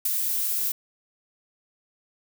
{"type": "noise with ADSR envelope", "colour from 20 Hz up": "violet", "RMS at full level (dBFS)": -23, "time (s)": [0.05, 0.72], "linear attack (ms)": 7, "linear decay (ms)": 27, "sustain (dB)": -3, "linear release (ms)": 5, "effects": []}